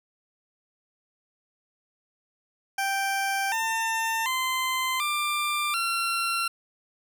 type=tone with pitch steps; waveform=20% pulse; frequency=784 / 900.6 / 1034.5 / 1188.3 / 1365 Hz; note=G5 / A5 / C6 / D6 / F6; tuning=0 / +40 / -20 / +20 / -40 cents; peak=-20 dBFS; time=2.78-6.48 s; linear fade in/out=5 ms; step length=740 ms; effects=none